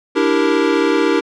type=chord; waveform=square; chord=E half-diminished seventh; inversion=third; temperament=equal; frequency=293.7 / 329.6 / 392 / 466.2 Hz; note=D4 / E4 / G4 / Bb4; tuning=0 / 0 / 0 / 0 cents; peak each=-19 dBFS; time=0.15-1.21 s; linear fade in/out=20 ms; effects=low-pass 4000 Hz 12 dB/octave